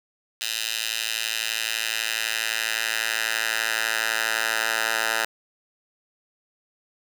10% pulse tone with high-pass filter sweep, 111.9 Hz, A2, 30 cents sharp, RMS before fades -26 dBFS, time 0.41-5.25 s, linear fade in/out 5 ms, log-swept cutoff 3200 to 1200 Hz, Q 1.4, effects none

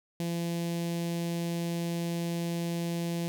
sawtooth tone with notch filter, 170 Hz, F3, 46 cents flat, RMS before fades -32 dBFS, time 0.2-3.28 s, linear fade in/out 0 ms, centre 1300 Hz, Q 0.76, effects none

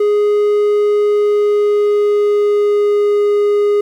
triangle tone with pitch glide, 415.3 to 412 Hz, G#4 to G#4, 0 to -14 cents, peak -8 dBFS, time 0-3.81 s, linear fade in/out 5 ms, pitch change -14 cents, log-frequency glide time 1.05-3.32 s, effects 8-bit

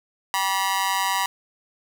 sawtooth tone with amplitude modulation, 968 Hz, B5, 35 cents flat, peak -13 dBFS, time 0.34-1.26 s, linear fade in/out 0 ms, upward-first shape sine, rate 189 Hz, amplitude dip 100%, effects none

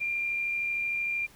sine tone with amplitude modulation, 2389 Hz, D7, 29 cents sharp, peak -26 dBFS, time 0-1.27 s, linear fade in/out 20 ms, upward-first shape sine, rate 73.1 Hz, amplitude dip 30%, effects pink hiss -56 dBFS RMS until 1.35 s

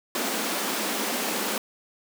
pink high-pass noise, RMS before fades -28 dBFS, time 0.15-1.58 s, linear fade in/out 2 ms, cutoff 190 Hz, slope 96 dB/octave, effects none

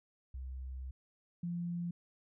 sine tone pair in turn, 64.8 / 173 Hz, C2 / F3, -16 / -16 cents, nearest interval octave + perfect fourth, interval 1700 cents, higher second, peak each -40 / -35 dBFS, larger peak second, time 0.34-0.91 / 1.43-1.91 s, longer first, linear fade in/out 5 ms, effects none

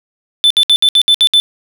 triangle tone bursts, 3520 Hz, A7, in tune, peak -4 dBFS, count 8, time 0.44-1.4 s, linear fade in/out 0 ms, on 64 ms, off 64 ms, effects none

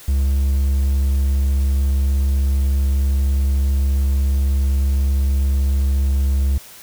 triangle tone, 68.3 Hz, C#2, 25 cents flat, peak -12 dBFS, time 0.08-6.58 s, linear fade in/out 5 ms, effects white hiss -41 dBFS RMS until 6.82 s

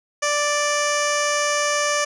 15% pulse tone with low-pass filter, 587.3 Hz, D5, in tune, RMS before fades -21 dBFS, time 0.22-2.05 s, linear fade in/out 10 ms, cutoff 7000 Hz, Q 2.6, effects none

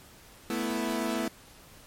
sawtooth chord, A suspended second, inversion none, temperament equal, 220 / 246.9 / 329.6 Hz, A3 / B3 / E4, 0 / 0 / 0 cents, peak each -29 dBFS, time 0.5-1.28 s, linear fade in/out 2 ms, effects pink hiss -53 dBFS RMS until 1.86 s + MP3 64 kbps

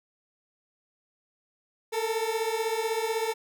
30% pulse beating tone pair, 439.5 / 455.5 Hz, A4 / A#4, -2 / -40 cents, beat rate 16 Hz, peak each -27 dBFS, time 1.92-3.34 s, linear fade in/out 20 ms, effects none

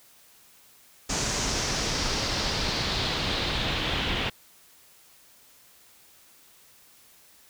pink noise with low-pass filter sweep, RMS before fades -28 dBFS, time 1.09-4.3 s, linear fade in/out 10 ms, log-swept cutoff 6700 to 3100 Hz, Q 2.8, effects white hiss -56 dBFS RMS until 7.49 s

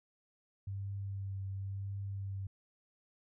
sine tone with vibrato, 98 Hz, G2, in tune, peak -37 dBFS, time 0.67-2.47 s, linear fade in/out 5 ms, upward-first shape triangle, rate 0.95 Hz, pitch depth 23 cents each way, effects none

